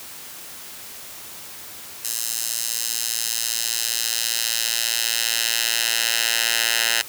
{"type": "tone with high-pass filter sweep", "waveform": "10% pulse", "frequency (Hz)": 114.9, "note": "A#2", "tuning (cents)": -25, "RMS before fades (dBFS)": -23, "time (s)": [2.04, 7.02], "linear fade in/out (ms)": 10, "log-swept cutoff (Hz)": [7000, 2200], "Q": 0.88, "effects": ["white hiss -38 dBFS RMS until 7.08 s", "high-pass 60 Hz 12 dB/octave"]}